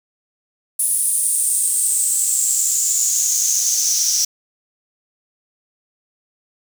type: noise with high-pass filter sweep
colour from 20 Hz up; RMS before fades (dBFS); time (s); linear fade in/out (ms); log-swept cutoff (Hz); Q
pink; -18; 0.79-4.25; 5; 10000 to 5700; 8.1
effects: none